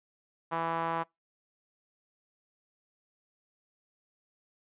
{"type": "tone with band-pass filter", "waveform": "sawtooth", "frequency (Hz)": 165.5, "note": "E3", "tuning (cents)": 7, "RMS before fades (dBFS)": -32, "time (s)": [0.51, 1.04], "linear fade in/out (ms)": 20, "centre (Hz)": 1000, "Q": 2.4, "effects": ["noise-tail reverb RT60 0.2 s tail -26 dB re dry", "resampled to 8000 Hz"]}